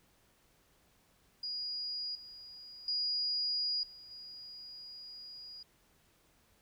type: tone with level steps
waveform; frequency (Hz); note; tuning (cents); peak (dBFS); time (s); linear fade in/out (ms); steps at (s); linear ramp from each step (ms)
sine; 4883; D#8; -33; -36 / -48 / -31 / -50 / -46; 1.43-5.63; 5; 2.15 / 2.88 / 3.83 / 4.11; 2
effects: pink hiss -69 dBFS RMS until 6.61 s